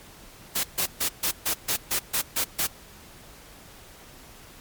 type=noise bursts; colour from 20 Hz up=white; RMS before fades=-25 dBFS; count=10; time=0.55-2.67 s; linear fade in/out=10 ms; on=86 ms; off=140 ms; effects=pink hiss -48 dBFS RMS until 4.6 s + MP3 96 kbps